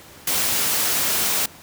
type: noise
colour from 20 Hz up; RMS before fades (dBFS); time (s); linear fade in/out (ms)
white; -21; 0.27-1.46; 5
effects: pink hiss -44 dBFS RMS until 1.62 s + high-pass 80 Hz 12 dB/octave